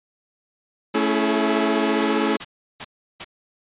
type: chord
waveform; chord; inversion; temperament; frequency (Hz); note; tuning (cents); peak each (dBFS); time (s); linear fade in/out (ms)
sawtooth; A major seventh; none; equal with one note detuned; 220 / 277.2 / 329.6 / 425; A3 / C#4 / E4 / G#4; 0 / 0 / 0 / +40; -20; 0.94-2.37; 10
type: noise bursts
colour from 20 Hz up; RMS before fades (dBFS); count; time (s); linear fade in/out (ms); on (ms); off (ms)
white; -29; 4; 2-3.246; 10; 49; 350
effects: resampled to 8000 Hz